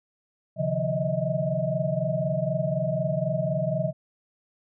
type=tone cluster; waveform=sine; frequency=133.5 / 151.1 / 173.6 / 614 / 638 Hz; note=C3 / D3 / F3 / D#5 / D#5; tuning=+35 / +50 / -10 / -23 / +43 cents; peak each=-30 / -31 / -30 / -31 / -28 dBFS; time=0.56-3.93 s; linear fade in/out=50 ms; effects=none